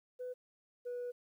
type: tone pair in turn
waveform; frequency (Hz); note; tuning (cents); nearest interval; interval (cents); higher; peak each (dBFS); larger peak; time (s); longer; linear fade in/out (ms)
sine; 500 / 488.9; B4 / B4; +21 / -18; unison; 39; first; -38 / -36; second; 0.19-0.34 / 0.85-1.12; second; 20
effects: tanh soft clip ceiling -36 dBFS + 12-bit